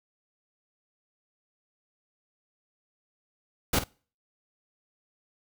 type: noise with echo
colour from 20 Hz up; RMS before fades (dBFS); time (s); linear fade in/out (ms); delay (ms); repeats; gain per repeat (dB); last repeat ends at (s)
pink; -24; 3.73-3.79; 5; 50; 1; -12; 3.84
effects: noise-tail reverb RT60 0.4 s tail -24 dB re dry